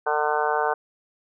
harmonic tone, 150.4 Hz, D3, 42 cents sharp, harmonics 3 / 4 / 5 / 6 / 7 / 8 / 9 / 10, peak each -27 / -30 / -26 / -27 / -31 / -31 / -35 / -29 dBFS, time 0.06-0.74 s, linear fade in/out 10 ms, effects none

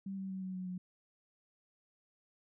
sine tone with pitch steps, 194.5 / 191.93 / 189.4 / 186.9 / 184.43 / 182 Hz, G3 / G3 / F#3 / F#3 / F#3 / F#3, -13 / -36 / +41 / +18 / -5 / -28 cents, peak -38 dBFS, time 0.06-0.78 s, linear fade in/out 5 ms, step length 120 ms, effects none

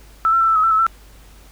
sine tone with pitch steps, 1319 / 1350 / 1335 / 1324 / 1273 / 1335 / 1295 / 1339 Hz, E6 / E6 / E6 / E6 / D#6 / E6 / E6 / E6, +1 / +41 / +22 / +7 / +39 / +22 / -31 / +27 cents, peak -12 dBFS, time 0.25-0.866 s, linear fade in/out 0 ms, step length 77 ms, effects added 50 Hz sine -43 dBFS peak until 1.51 s + pink hiss -49 dBFS RMS until 1.51 s

